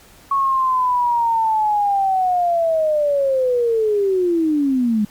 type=linear sweep; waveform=sine; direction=down; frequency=1108.7 to 204 Hz; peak=-14 dBFS; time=0.31-5.05 s; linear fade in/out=5 ms; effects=pink hiss -47 dBFS RMS until 5.1 s + MP3 96 kbps